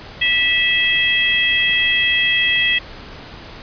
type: harmonic tone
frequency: 653 Hz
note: E5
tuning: 17 cents flat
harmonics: 3 / 4 / 5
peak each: -18 / -18 / -18 dBFS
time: 0.21-2.79 s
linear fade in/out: 10 ms
effects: pink hiss -36 dBFS RMS until 3.62 s + resampled to 11025 Hz